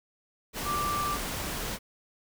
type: tone in noise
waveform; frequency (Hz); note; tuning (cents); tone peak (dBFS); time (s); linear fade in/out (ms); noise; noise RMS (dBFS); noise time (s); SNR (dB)
sine; 1174.7; D6; 0; -28; 0.64-1.18; 50; pink; -34; 0.53-1.79; +3
effects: none

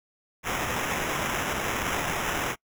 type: noise with sample-and-hold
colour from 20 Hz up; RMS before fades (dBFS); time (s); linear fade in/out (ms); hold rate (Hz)
violet; -29; 0.43-2.56; 50; 4410
effects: noise-tail reverb RT60 0.1 s tail -25 dB re dry

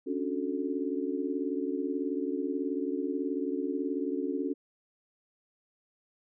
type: chord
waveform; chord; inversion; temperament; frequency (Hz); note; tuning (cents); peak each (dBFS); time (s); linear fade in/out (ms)
sine; D major seventh; third; just; 275.3 / 293.7 / 367.1 / 440.5; C#4 / D4 / F#4 / A4; -12 / 0 / -14 / +2; -33 / -35 / -35 / -37; 0.06-4.54; 20
effects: none

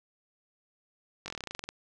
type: slowing click train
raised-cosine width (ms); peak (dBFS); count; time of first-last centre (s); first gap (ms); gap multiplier
0.2; -20; 14; 1.26-1.69; 20; 1.08
effects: none

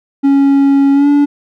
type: tone with pitch glide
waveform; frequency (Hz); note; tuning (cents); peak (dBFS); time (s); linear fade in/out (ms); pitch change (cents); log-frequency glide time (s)
triangle; 277.2 to 287.8; C#4 to D4; 0 to -35; -4; 0.23-1.26; 20; +65; 0.93-1.08
effects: none

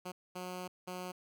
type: tone bursts at uneven times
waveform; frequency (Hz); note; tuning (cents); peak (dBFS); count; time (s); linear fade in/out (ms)
10% pulse; 181.8; F#3; -30; -32; 3; 0.05-0.12 / 0.35-0.68 / 0.87-1.12; 10
effects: none

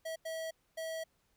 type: tone bursts at uneven times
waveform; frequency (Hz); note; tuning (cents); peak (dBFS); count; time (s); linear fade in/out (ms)
square; 647; E5; -32; -38; 3; 0.05-0.16 / 0.25-0.51 / 0.77-1.04; 10
effects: pink hiss -75 dBFS RMS until 1.36 s

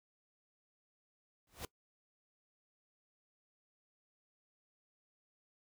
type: noise with exponential growth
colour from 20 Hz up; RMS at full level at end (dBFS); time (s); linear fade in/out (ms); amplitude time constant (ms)
pink; -40; 1.47-1.65; 2; 38
effects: noise-tail reverb RT60 0.1 s tail -21 dB re dry

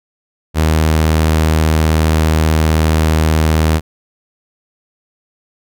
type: tone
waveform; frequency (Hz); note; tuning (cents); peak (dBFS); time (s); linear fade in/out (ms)
sawtooth; 78.8; D#2; +23; -6; 0.54-3.81; 50
effects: none

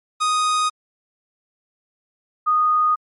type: tone pair in turn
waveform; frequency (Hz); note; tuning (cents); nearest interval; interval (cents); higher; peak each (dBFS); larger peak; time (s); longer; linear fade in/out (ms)
45% pulse / sine; 1244.5 / 1236.6; D#6 / D#6; 0 / -11; unison; 11; first; -17 / -14; second; 0.2-0.7 / 2.46-2.96; neither; 20
effects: MP3 48 kbps

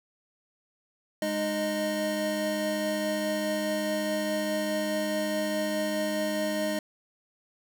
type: tone cluster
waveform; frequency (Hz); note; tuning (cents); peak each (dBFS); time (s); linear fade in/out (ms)
square; 207.6 / 307.7 / 618; G#3 / D#4 / D#5; 0 / -19 / -12; -34 / -34 / -30; 1.22-6.79; 2
effects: none

